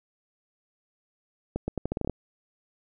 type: accelerating click train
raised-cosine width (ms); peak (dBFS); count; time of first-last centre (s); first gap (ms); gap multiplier
2; -15; 10; 1.56-2.097; 120; 0.81
effects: none